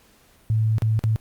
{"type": "tone with dropouts", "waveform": "sine", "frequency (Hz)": 110, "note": "A2", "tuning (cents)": 0, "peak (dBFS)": -17, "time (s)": [0.5, 1.16], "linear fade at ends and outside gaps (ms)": 0, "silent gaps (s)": [[0.783, 0.821], [0.992, 1.039]], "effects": ["pink hiss -56 dBFS RMS until 1.2 s", "Opus 48 kbps"]}